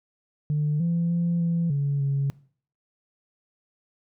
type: tone with pitch steps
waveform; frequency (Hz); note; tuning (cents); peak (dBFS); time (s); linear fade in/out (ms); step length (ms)
sine; 149.5 / 169.5 / 171.2 / 168.8 / 141.5 / 138.9; D3 / E3 / F3 / E3 / C#3 / C#3; +31 / +49 / -34 / +41 / +36 / +4; -20; 0.5-2.3; 0; 300
effects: noise-tail reverb RT60 0.5 s tail -22 dB re dry + tanh soft clip ceiling -18 dBFS